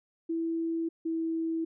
sine tone pair in turn, 329.6 / 326.4 Hz, E4 / E4, 0 / -17 cents, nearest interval unison, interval 17 cents, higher first, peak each -28 dBFS, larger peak neither, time 0.29-0.89 / 1.05-1.65 s, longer neither, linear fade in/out 10 ms, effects none

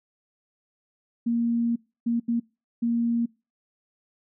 sine tone bursts at uneven times, 234.1 Hz, A#3, 8 cents sharp, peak -21 dBFS, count 4, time 1.26-1.76 / 2.06-2.2 / 2.28-2.4 / 2.82-3.26 s, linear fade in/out 10 ms, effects noise-tail reverb RT60 0.3 s tail -25 dB re dry

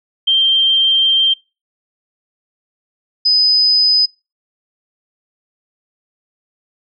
sine tone pair in turn, 3157 / 5011 Hz, G7 / D#8, +12 / +11 cents, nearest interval minor sixth, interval 799 cents, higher second, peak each -9 dBFS, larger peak neither, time 0.27-1.34 / 3.25-4.06 s, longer first, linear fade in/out 10 ms, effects noise-tail reverb RT60 0.3 s tail -25 dB re dry

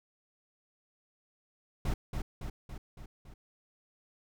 brown noise with echo, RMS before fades -30 dBFS, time 1.85-1.94 s, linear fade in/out 5 ms, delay 280 ms, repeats 5, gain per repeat -4 dB, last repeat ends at 3.34 s, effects none

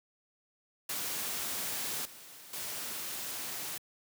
white noise with level steps, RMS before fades -36 / -51 / -39 dBFS, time 0.89-3.78 s, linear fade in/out 5 ms, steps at 2.05 / 2.53 s, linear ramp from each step 5 ms, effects high-pass 100 Hz 12 dB/octave

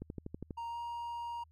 click train, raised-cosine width 3 ms, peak -28 dBFS, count 7, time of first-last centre 0.02-0.508 s, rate 12.3 Hz
triangle tone with pitch glide, 932.3 to 942.6 Hz, A#5 to A#5, 0 to +19 cents, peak -36 dBFS, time 0.57-1.44 s, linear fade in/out 10 ms, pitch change +19 cents, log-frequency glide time 0.68-0.78 s
effects added 79 Hz sine -61 dBFS peak until 1.51 s

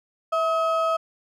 triangle ring-modulated tone, 964 Hz, B5, 42 cents flat, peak -15 dBFS, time 0.32-0.97 s, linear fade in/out 10 ms, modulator 311 Hz, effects none

